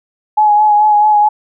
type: tone with vibrato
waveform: sine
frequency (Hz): 842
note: G#5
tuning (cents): +24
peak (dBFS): -6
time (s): 0.37-1.29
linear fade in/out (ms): 10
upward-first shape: sine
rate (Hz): 4.6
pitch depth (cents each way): 26
effects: none